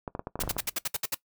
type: clicks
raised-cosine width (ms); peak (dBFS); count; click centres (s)
1; -19; 10; 0.078 / 0.151 / 0.194 / 0.271 / 0.356 / 0.392 / 0.436 / 0.476 / 0.508 / 0.566
type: noise bursts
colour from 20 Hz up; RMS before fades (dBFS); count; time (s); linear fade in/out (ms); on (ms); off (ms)
white; -29; 9; 0.4-1.147; 5; 27; 63
type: noise with exponential decay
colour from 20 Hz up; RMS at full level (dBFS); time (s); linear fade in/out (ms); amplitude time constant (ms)
brown; -34; 0.4-0.84; 0; 94
effects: noise-tail reverb RT60 0.1 s tail -19 dB re dry